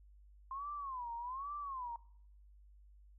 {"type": "tone with vibrato", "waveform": "sine", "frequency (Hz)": 1046, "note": "C6", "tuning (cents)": -1, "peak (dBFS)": -40, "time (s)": [0.51, 1.96], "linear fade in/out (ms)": 2, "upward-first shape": "sine", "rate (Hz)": 1.2, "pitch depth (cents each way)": 200, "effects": ["noise-tail reverb RT60 0.7 s tail -23 dB re dry", "added 50 Hz sine -58 dBFS peak until 3.18 s"]}